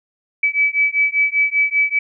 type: beating tone pair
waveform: sine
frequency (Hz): 2292 / 2297.1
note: D7 / D7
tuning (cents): -43 / -39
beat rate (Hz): 5.1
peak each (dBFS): -17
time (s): 0.43-1.99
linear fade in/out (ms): 5
effects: none